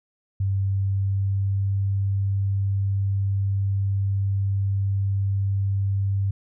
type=tone with pitch glide; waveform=sine; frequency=97.5 to 98.41 Hz; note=G2 to G2; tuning=-9 to +7 cents; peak=-20 dBFS; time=0.4-6.31 s; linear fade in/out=5 ms; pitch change=+16 cents; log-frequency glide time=0.65-1.75 s; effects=none